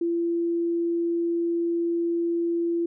sine tone, 339.5 Hz, F4, 49 cents flat, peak -22 dBFS, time 0.01-2.86 s, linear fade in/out 5 ms, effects none

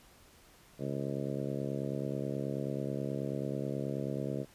harmonic tone, 69.3 Hz, C#2, in tune, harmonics 2 / 3 / 4 / 5 / 6 / 7 / 8 / 9, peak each -38 / -40 / -41 / -42 / -43 / -43 / -44 / -45 dBFS, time 0.78-4.46 s, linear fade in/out 50 ms, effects pink hiss -60 dBFS RMS until 4.54 s + resampled to 32000 Hz

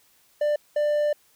triangle tone bursts at uneven times, 593 Hz, D5, 17 cents sharp, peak -18 dBFS, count 2, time 0.41-0.56 / 0.76-1.13 s, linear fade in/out 5 ms, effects white hiss -61 dBFS RMS until 1.35 s

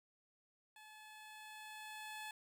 15% pulse tone with level ramp, 860 Hz, A5, 40 cents flat, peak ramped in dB -51 to -39 dBFS, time 0.76-2.31 s, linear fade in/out 2 ms, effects none

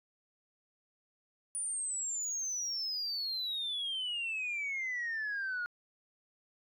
sine exponential sweep, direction down, 9500 to 1420 Hz, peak -32 dBFS, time 1.55-5.66 s, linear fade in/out 0 ms, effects tanh soft clip ceiling -31 dBFS

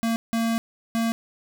square tone bursts at uneven times, 228.3 Hz, A#3, 36 cents flat, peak -22 dBFS, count 3, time 0.03-0.16 / 0.33-0.58 / 0.95-1.12 s, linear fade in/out 0 ms, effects none

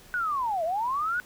sine linear two-way sweep, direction down then up, 1500 to 622.3 to 1500 Hz, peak -25 dBFS, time 0.14-1.2 s, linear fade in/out 0 ms, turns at 0.64 s, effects pink hiss -52 dBFS RMS until 1.25 s

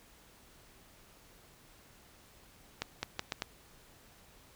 accelerating click train, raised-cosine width 0.2 ms, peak -16 dBFS, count 5, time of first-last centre 2.82-3.421 s, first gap 210 ms, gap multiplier 0.78, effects pink hiss -60 dBFS RMS until 4.55 s

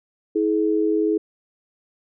sine tone pair together, 322.6 / 423.7 Hz, E4 / G#4, -37 / +35 cents, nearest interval perfect fourth, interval 472 cents, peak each -20 dBFS, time 0.35-1.18 s, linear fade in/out 10 ms, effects none

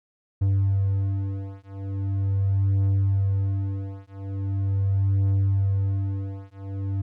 triangle beating tone pair, 97.6 / 98.01 Hz, G2 / G2, -7 / 0 cents, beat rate 0.41 Hz, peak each -22 dBFS, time 0.41-7.02 s, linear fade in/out 10 ms, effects none

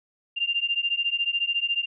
sine beating tone pair, 2785 / 2799 Hz, F7 / F7, -5 / +3 cents, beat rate 14 Hz, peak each -26 dBFS, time 0.36-1.86 s, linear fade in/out 20 ms, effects none

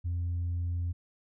sine tone, 86.8 Hz, F2, 10 cents flat, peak -27 dBFS, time 0.04-0.93 s, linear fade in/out 20 ms, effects tanh soft clip ceiling -27 dBFS

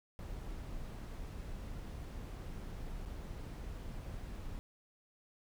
brown noise with dropouts, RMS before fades -44 dBFS, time 0.19-4.59 s, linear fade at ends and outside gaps 0 ms, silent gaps 3.052-3.059 s, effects none

